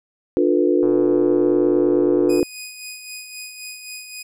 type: chord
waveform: sine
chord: B half-diminished seventh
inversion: first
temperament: just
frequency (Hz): 296.3 / 355.6 / 444.5 / 493.9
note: D4 / F4 / A4 / B4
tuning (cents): +15 / +31 / +18 / 0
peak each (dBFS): -19 / -17 / -22 / -22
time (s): 0.37-2.43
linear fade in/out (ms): 0
type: click train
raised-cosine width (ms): 1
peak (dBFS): -21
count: 197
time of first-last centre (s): 0.83-2.398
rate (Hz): 125
type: tone with tremolo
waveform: 15% pulse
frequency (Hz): 2489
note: D#7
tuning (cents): 0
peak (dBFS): -24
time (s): 2.29-4.23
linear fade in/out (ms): 10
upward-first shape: sine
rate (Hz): 3.8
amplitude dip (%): 50
effects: none